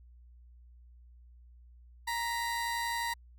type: tone pair together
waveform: 30% pulse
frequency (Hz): 937 / 1985.4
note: A#5 / B6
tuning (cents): +9 / +9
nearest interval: octave + minor second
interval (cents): 1300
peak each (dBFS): -30 / -36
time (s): 2.07-3.14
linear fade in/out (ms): 10
effects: added 60 Hz sine -53 dBFS peak until 3.38 s